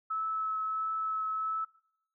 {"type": "tone with vibrato", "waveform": "sine", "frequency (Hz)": 1300, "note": "E6", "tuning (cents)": -24, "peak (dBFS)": -30, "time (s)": [0.1, 1.65], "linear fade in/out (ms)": 10, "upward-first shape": "triangle", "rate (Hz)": 1.5, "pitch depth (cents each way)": 11, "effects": ["noise-tail reverb RT60 0.7 s tail -21 dB re dry"]}